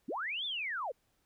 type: linear two-way sweep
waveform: sine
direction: up then down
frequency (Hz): 170.7 to 3600 to 434.1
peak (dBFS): -34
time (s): 0.08-0.92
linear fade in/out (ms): 10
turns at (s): 0.45
effects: pink hiss -75 dBFS RMS until 1.25 s